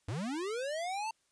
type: linear sweep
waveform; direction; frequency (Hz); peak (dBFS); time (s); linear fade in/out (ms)
square; up; 87.31 to 910; -35; 0.08-1.11; 5
effects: white hiss -74 dBFS RMS until 1.31 s + resampled to 22050 Hz